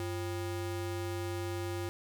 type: ring-modulated tone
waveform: square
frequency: 221.2 Hz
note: A3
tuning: 9 cents sharp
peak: -32 dBFS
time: 0-1.89 s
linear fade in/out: 0 ms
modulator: 126 Hz
effects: 10-bit